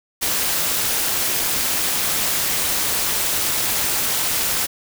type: noise with amplitude modulation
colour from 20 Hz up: white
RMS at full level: -18 dBFS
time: 0.21-4.67 s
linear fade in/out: 20 ms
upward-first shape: sine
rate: 221 Hz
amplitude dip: 60%
effects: none